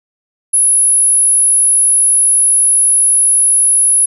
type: tone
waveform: sine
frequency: 10548 Hz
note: E9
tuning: in tune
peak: -7 dBFS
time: 0.53-4.06 s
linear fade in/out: 10 ms
effects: none